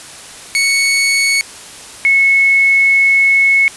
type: tone pair in turn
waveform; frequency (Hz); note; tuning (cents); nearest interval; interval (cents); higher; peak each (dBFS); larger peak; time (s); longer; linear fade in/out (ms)
sawtooth / sine; 2217 / 2194; C#7 / C#7; 0 / -18; unison; 18; first; -7; neither; 0.55-1.41 / 2.05-3.68; second; 0
effects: white hiss -33 dBFS RMS until 3.76 s + resampled to 24000 Hz